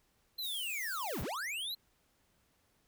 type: linear two-way sweep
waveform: square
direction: down then up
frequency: 4168 to 43.65 to 4168 Hz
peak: -37 dBFS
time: 0.38-1.75 s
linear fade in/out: 10 ms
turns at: 1.22 s
type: noise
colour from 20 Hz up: violet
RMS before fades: -45 dBFS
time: 0.4-1.25 s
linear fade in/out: 50 ms
effects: pink hiss -73 dBFS RMS until 2.87 s